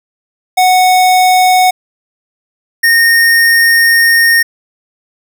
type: tone pair in turn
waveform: square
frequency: 738 / 1843.6 Hz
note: F#5 / A#6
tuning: -5 / -20 cents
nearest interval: octave + major third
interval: 1585 cents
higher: second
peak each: -6 dBFS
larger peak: neither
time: 0.57-1.71 / 2.83-4.43 s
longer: second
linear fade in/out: 10 ms
effects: none